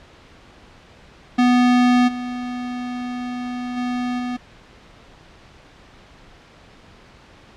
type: tone with level steps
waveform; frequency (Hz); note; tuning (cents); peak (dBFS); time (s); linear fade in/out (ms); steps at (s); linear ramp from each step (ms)
square; 246.9; B3; 0; -13 / -26 / -22 / -24; 1.38-4.37; 10; 2.07 / 3.76 / 4.18; 20
effects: pink hiss -47 dBFS RMS until 7.56 s + low-pass 4000 Hz 12 dB/octave